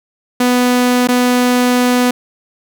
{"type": "tone with dropouts", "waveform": "sawtooth", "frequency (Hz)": 247.6, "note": "B3", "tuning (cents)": 5, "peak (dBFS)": -6, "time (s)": [0.4, 2.11], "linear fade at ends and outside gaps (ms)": 5, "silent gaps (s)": [1.074, 1.086], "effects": []}